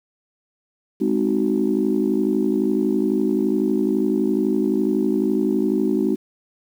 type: chord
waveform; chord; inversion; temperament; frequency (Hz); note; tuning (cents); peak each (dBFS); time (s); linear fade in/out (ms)
sine; Ab dominant seventh; none; just; 207.7 / 259.6 / 311.5 / 373.8; Ab3 / C4 / Eb4 / Gb4; 0 / -13 / +2 / +18; -22; 1-6.16; 20
effects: tanh soft clip ceiling -8 dBFS + 8-bit